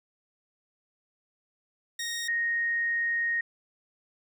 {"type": "tone pair in turn", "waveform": ["15% pulse", "sine"], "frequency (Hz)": [1864.7, 1864.7], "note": ["A#6", "A#6"], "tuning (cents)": [0, 0], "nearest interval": "unison", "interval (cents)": 0, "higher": "neither", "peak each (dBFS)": -25, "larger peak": "neither", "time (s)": [[1.99, 2.28], [2.28, 3.41]], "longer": "second", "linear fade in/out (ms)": 5, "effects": []}